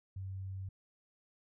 sine tone, 95.5 Hz, G2, 45 cents flat, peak -39 dBFS, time 0.16-0.69 s, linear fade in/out 5 ms, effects none

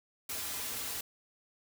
white noise with comb filter, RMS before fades -38 dBFS, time 0.29-1.01 s, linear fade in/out 5 ms, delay 5.5 ms, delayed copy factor -0.7, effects none

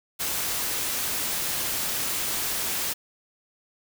white noise, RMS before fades -28 dBFS, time 0.19-2.94 s, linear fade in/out 20 ms, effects none

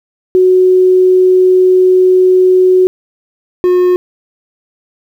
sine / triangle tone pair in turn, 369.5 / 361.1 Hz, F#4 / F#4, -2 / -42 cents, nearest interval unison, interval 40 cents, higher first, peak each -4 dBFS, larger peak neither, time 0.35-2.87 / 3.64-3.96 s, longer first, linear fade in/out 0 ms, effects 7-bit

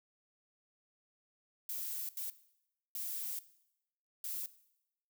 violet noise bursts at uneven times, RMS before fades -40 dBFS, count 4, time 1.69-2.09 / 2.17-2.3 / 2.95-3.39 / 4.24-4.46 s, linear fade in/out 2 ms, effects noise-tail reverb RT60 0.8 s tail -17 dB re dry

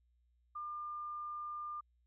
sine tone, 1200 Hz, D6, 37 cents sharp, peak -40 dBFS, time 0.55-1.81 s, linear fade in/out 10 ms, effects added 60 Hz sine -70 dBFS peak until 2.06 s

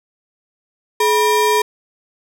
square ring-modulated tone, 699 Hz, F5, 1 cent sharp, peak -10 dBFS, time 1-1.62 s, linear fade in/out 5 ms, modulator 274 Hz, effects none

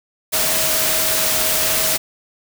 sine tone in noise, 636 Hz, D#5, 38 cents sharp, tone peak -28 dBFS, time 0.32-1.98 s, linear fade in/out 20 ms, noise white, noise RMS -18 dBFS, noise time 0.32-1.98 s, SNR -13 dB, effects none

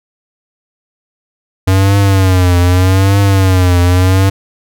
square tone with vibrato, 93.8 Hz, F#2, 24 cents sharp, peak -7 dBFS, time 1.67-4.3 s, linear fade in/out 10 ms, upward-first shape triangle, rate 0.82 Hz, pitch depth 120 cents each way, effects none

